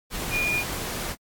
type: tone in noise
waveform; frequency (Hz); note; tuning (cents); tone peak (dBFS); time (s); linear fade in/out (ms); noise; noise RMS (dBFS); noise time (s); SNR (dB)
sine; 2433; D#7; -39; -23; 0.3-0.64; 50; pink; -31; 0.1-1.16; +5
effects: AAC 64 kbps